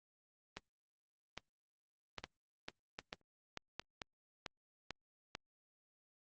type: two click trains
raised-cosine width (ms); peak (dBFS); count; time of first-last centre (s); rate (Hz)
0.2; -24 / -24; 5 / 8; 0.57-3.796 / 2.24-5.351; 1.24 / 2.25
effects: low-pass 6000 Hz 12 dB/octave + Opus 24 kbps